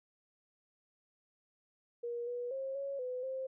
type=tone with pitch steps; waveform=sine; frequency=475.1 / 486.2 / 536 / 554 / 503 / 526 Hz; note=A#4 / B4 / C5 / C#5 / B4 / C5; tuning=+33 / -27 / +42 / -1 / +32 / +9 cents; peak=-36 dBFS; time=2.03-3.47 s; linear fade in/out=10 ms; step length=240 ms; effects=none